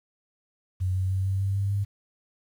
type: tone with pitch steps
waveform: sine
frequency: 92.5 / 93.79 / 95.1 / 96.43 / 97.77 / 99.14 / 100.52 Hz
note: F#2 / F#2 / F#2 / G2 / G2 / G2 / G2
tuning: 0 / +24 / +48 / -28 / -4 / +20 / +44 cents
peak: -23 dBFS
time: 0.8-1.85 s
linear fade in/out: 20 ms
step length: 150 ms
effects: 9-bit